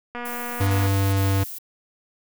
click train, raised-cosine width 0.5 ms, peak -18 dBFS, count 174, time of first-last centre 0.15-0.868 s, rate 241 Hz
violet noise bursts, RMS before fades -35 dBFS, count 3, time 0.25-1.586 s, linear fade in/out 5 ms, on 420 ms, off 38 ms
square tone with pitch glide, 98 to 97.44 Hz, G2 to G2, 0 to -10 cents, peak -19 dBFS, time 0.6-1.44 s, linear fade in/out 10 ms, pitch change -10 cents, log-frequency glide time 1.03-1.29 s
effects none

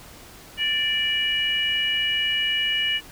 sine tone cluster, 1768 / 2337 / 2913 Hz, A6 / D7 / F#7, +8 / -9 / -28 cents, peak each -28 / -28 / -22 dBFS, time 0.57-3.01 s, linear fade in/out 50 ms, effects pink hiss -45 dBFS RMS until 3.11 s

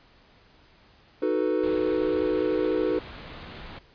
triangle chord, B dominant seventh, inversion first, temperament equal, 311.1 / 370 / 440 / 493.9 Hz, D#4 / F#4 / A4 / B4, 0 / 0 / 0 / 0 cents, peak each -26 dBFS, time 1.22-2.99 s, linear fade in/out 5 ms
pink low-pass noise, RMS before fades -42 dBFS, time 1.63-3.79 s, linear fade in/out 5 ms, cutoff 4300 Hz, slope 48 dB/octave
effects pink hiss -57 dBFS RMS until 3.94 s + resampled to 11025 Hz

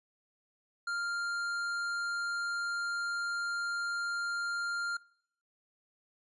sine tone with tanh clipping, 1396.9 Hz, F6, in tune, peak -34 dBFS, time 0.87-4.97 s, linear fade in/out 5 ms, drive 12 dB, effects noise-tail reverb RT60 0.7 s tail -23 dB re dry + resampled to 24000 Hz

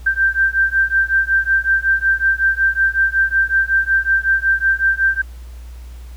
sine beating tone pair, 1568 / 1573.4 Hz, G6 / G6, 0 / +6 cents, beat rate 5.4 Hz, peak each -16 dBFS, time 0.06-5.22 s, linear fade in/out 10 ms, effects added 60 Hz sine -31 dBFS peak until 6.16 s + pink hiss -49 dBFS RMS until 6.16 s

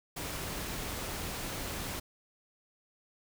pink noise, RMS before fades -38 dBFS, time 0.16-2 s, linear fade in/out 10 ms, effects none

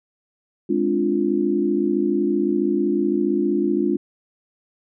sine chord, D half-diminished seventh, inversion second, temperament equal, 207.7 / 261.6 / 293.7 / 349.2 Hz, Ab3 / C4 / D4 / F4, 0 / 0 / 0 / 0 cents, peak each -24 / -27 / -22 / -21 dBFS, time 0.69-3.97 s, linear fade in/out 10 ms, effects none

